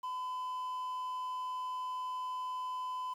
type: tone with quantisation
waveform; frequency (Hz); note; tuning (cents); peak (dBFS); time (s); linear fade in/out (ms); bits
triangle; 1011; B5; +40; -34; 0.03-3.14; 10; 10
effects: none